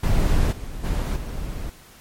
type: noise with level steps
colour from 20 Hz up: brown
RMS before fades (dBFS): -18 / -33 / -22 / -29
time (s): 0.03-1.7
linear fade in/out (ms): 5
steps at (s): 0.51 / 0.83 / 1.15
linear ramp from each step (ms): 20
effects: pink hiss -48 dBFS RMS until 2 s + MP3 64 kbps